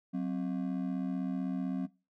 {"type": "ring-modulated tone", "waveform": "triangle", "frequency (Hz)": 224.3, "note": "A3", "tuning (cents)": 34, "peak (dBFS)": -26, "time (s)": [0.13, 1.87], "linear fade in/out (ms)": 20, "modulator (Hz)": 37.9, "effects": ["noise-tail reverb RT60 0.3 s tail -21 dB re dry"]}